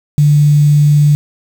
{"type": "tone with quantisation", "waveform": "sine", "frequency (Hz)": 147.3, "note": "D3", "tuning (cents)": 6, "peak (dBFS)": -5, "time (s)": [0.18, 1.15], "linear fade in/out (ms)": 0, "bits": 5, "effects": []}